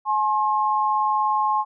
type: tone pair together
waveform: sine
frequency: 849 / 1069.7 Hz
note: G#5 / C6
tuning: +38 / +38 cents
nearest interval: major third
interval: 400 cents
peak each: -21 dBFS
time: 0.05-1.65 s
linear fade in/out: 50 ms
effects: none